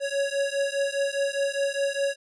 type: beating tone pair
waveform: square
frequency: 554.4 / 559.3 Hz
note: C#5 / C#5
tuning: 0 / +15 cents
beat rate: 4.9 Hz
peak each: -28 / -28 dBFS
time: 0-2.16 s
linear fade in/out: 50 ms
effects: resampled to 24000 Hz